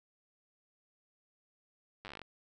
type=slowing click train; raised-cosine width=0.3 ms; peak=-29 dBFS; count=12; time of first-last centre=2.05-2.217 s; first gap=9 ms; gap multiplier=1.1; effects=none